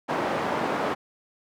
white band-pass noise, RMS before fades -27 dBFS, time 0.08-0.95 s, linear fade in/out 20 ms, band 200 to 920 Hz, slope 12 dB/octave, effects none

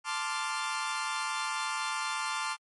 sawtooth chord, D minor seventh, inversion second, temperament equal, 880 / 1046.5 / 1174.7 / 1396.9 Hz, A5 / C6 / D6 / F6, 0 / 0 / 0 / 0 cents, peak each -33 dBFS, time 0.04-2.57 s, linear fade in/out 50 ms, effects MP3 48 kbps

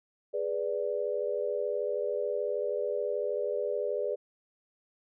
sine chord, G# diminished, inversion none, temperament equal, 415.3 / 493.9 / 587.3 Hz, G#4 / B4 / D5, 0 / 0 / 0 cents, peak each -33 dBFS, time 0.33-4.16 s, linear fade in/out 20 ms, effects none

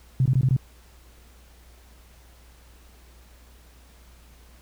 sine tone bursts, 130 Hz, C3, 11 cents flat, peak -16 dBFS, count 5, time 0.2-0.565 s, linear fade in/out 2 ms, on 57 ms, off 20 ms, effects added 60 Hz sine -50 dBFS peak until 4.61 s + pink hiss -56 dBFS RMS until 4.61 s

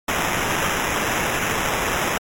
blue noise with sample-and-hold, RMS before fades -22 dBFS, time 0.08-2.18 s, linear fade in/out 5 ms, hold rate 4410 Hz, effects MP3 64 kbps

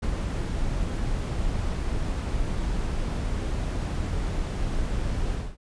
brown noise with ADSR envelope, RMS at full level -25 dBFS, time 0.02-5.57 s, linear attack 15 ms, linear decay 28 ms, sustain -2 dB, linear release 240 ms, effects resampled to 22050 Hz

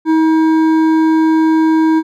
sine tone with hard clipping, 318.9 Hz, D#4, 43 cents sharp, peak -10 dBFS, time 0.05-2.03 s, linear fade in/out 50 ms, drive 9 dB, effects none

